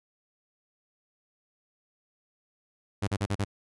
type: tone bursts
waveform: sawtooth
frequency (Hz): 100.5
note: G2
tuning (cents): +44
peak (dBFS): -22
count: 5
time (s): 3.02-3.447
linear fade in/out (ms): 10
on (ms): 55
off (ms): 38
effects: resampled to 24000 Hz